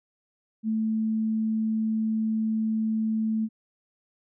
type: tone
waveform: sine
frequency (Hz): 220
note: A3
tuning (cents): 0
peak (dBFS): -23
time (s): 0.63-3.49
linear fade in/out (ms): 50
effects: none